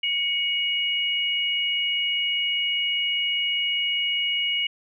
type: tone pair together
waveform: sine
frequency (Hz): 2235 / 2890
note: C#7 / F#7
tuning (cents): +14 / -41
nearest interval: major third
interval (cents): 445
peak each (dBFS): -27 / -23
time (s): 0.03-4.67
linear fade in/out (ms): 5
effects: none